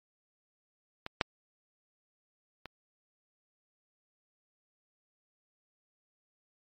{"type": "clicks", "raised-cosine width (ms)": 0.3, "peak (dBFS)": [-21, -9, -25], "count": 3, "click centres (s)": [1.064, 1.212, 2.657], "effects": ["MP3 64 kbps"]}